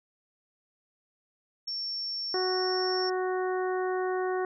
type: tone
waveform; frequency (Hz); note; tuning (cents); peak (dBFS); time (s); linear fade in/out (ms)
sine; 5450; F8; -43; -31; 1.67-3.1; 10
type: harmonic tone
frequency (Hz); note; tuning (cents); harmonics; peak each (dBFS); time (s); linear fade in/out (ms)
370; F#4; 0; 1 / 2 / 3 / 4 / 5; -28 / -34 / -38 / -40 / -42; 2.34-4.45; 2
effects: none